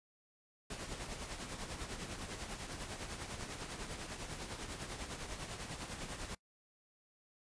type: noise with tremolo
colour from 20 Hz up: pink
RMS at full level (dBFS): -42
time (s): 0.7-6.35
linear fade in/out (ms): 5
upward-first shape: triangle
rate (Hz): 10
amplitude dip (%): 60
effects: noise-tail reverb RT60 0.1 s tail -24 dB re dry + resampled to 22050 Hz